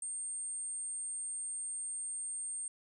sine tone, 8640 Hz, C#9, 45 cents flat, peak -37 dBFS, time 0.02-2.68 s, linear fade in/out 2 ms, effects none

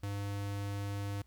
square tone, 100.7 Hz, G2, 47 cents sharp, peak -36 dBFS, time 0.03-1.22 s, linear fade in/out 5 ms, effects added 60 Hz sine -61 dBFS peak until 1.26 s + pink hiss -73 dBFS RMS until 1.26 s

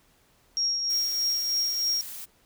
sine tone with tremolo, 5588 Hz, F8, in tune, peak -22 dBFS, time 0.57-2.01 s, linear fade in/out 0 ms, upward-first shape triangle, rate 3.2 Hz, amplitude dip 45%
blue noise, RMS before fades -39 dBFS, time 0.89-2.26 s, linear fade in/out 20 ms
effects pink hiss -63 dBFS RMS until 2.45 s

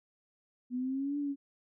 sine exponential two-way sweep, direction up then down, 244.6 to 290.9 to 276.1 Hz, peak -31 dBFS, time 0.7-1.36 s, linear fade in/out 50 ms, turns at 1.18 s, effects none

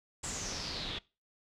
pink noise with low-pass filter sweep, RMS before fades -39 dBFS, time 0.23-0.99 s, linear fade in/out 10 ms, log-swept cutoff 7800 to 3400 Hz, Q 5.8, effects noise-tail reverb RT60 0.3 s tail -22 dB re dry

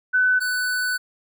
sine / square tone pair in turn, 1505 / 1494.6 Hz, F#6 / F#6, +29 / +17 cents, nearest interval unison, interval 12 cents, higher first, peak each -15 / -22 dBFS, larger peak first, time 0.13-0.4 / 0.4-0.98 s, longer second, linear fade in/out 20 ms, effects none

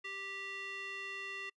square tone with band-pass filter, 392 Hz, G4, in tune, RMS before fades -43 dBFS, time 0.04-1.5 s, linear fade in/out 10 ms, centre 2400 Hz, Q 5, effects noise-tail reverb RT60 0.1 s tail -26 dB re dry + resampled to 24000 Hz

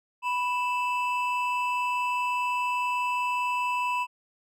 triangle tone pair together, 987.8 / 2637 Hz, B5 / E7, 0 / 0 cents, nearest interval octave + perfect fourth, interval 1700 cents, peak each -24 / -30 dBFS, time 0.22-4.07 s, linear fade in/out 50 ms, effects none

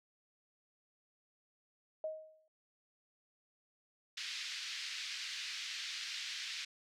sine tone with exponential decay, 628 Hz, D#5, 16 cents sharp, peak -34 dBFS, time 2.04-2.48 s, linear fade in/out 2 ms, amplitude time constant 94 ms
white band-pass noise, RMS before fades -43 dBFS, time 4.17-6.65 s, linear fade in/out 5 ms, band 1800 to 5100 Hz, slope 24 dB/octave
effects none

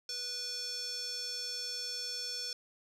square tone with band-pass filter, 490 Hz, B4, 14 cents flat, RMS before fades -39 dBFS, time 0.09-2.53 s, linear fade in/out 2 ms, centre 5200 Hz, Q 6.6, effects none

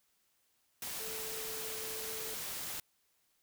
sine tone in noise, 440.8 Hz, A4, 3 cents sharp, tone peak -46 dBFS, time 1-2.34 s, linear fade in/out 2 ms, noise white, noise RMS -41 dBFS, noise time 0.82-2.8 s, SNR -8 dB, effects white hiss -75 dBFS RMS until 3.42 s

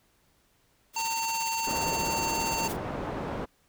white noise with tremolo, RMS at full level -37 dBFS, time 0.93-2.77 s, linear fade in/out 50 ms, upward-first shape sine, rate 17 Hz, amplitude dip 65%
harmonic tone, 910 Hz, A#5, 42 cents flat, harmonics 1 / 3 / 5 / 7 / 8, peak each -30 / -35 / -37 / -38 / -39 dBFS, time 0.96-2.68 s, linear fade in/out 5 ms
white low-pass noise, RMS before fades -34 dBFS, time 1.66-3.46 s, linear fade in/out 20 ms, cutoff 740 Hz, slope 12 dB/octave
effects pink hiss -67 dBFS RMS until 3.68 s

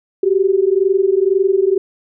sine tone pair together, 374.9 / 396.9 Hz, F#4 / G4, +23 / +22 cents, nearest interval minor second, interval 99 cents, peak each -14 dBFS, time 0.23-1.78 s, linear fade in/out 5 ms, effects none

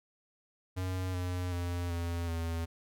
square tone with pitch steps, 92.5 / 90.02 / 87.61 / 85.26 / 82.98 Hz, F#2 / F#2 / F2 / F2 / E2, 0 / -47 / +6 / -41 / +12 cents, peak -33 dBFS, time 0.76-2.66 s, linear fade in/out 20 ms, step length 380 ms, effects none

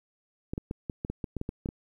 clicks, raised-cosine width 3 ms, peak -19 dBFS, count 12, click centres 0.535 / 0.579 / 0.711 / 0.898 / 1.049 / 1.1 / 1.242 / 1.367 / 1.414 / 1.491 / 1.659 / 1.689 s, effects 10-bit

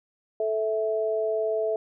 sine tone pair together, 437.2 / 655 Hz, A4 / E5, -11 / -11 cents, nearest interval perfect fifth, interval 700 cents, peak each -26 dBFS, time 0.4-1.76 s, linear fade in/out 2 ms, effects none

